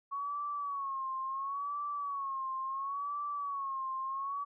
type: tone with vibrato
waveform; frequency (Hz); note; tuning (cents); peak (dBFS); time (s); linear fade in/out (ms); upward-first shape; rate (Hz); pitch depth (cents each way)
sine; 1108.7; C#6; 0; -34; 0.11-4.45; 20; sine; 0.72; 85
effects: none